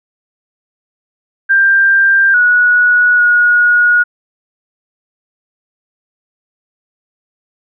sine tone with pitch steps, 1585 / 1463 / 1448 Hz, G6 / F#6 / F#6, +19 / -20 / -38 cents, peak -6 dBFS, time 1.49-4.04 s, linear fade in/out 20 ms, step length 850 ms, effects none

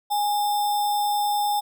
sine tone with sample-and-hold, 825 Hz, G#5, 12 cents flat, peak -20 dBFS, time 0.1-1.61 s, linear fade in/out 20 ms, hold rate 4410 Hz, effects none

